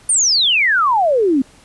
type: exponential sweep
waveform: sine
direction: down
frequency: 9397 to 250.7 Hz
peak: -11 dBFS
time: 0.09-1.42 s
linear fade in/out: 5 ms
effects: pink hiss -47 dBFS RMS until 1.64 s + resampled to 24000 Hz